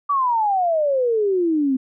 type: exponential sweep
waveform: sine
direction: down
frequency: 1169 to 255.6 Hz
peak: -16 dBFS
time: 0.09-1.77 s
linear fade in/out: 10 ms
effects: none